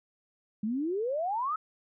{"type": "exponential sweep", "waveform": "sine", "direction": "up", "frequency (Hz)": [203.3, 1318.5], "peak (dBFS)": -28, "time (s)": [0.63, 1.56], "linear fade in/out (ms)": 5, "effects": []}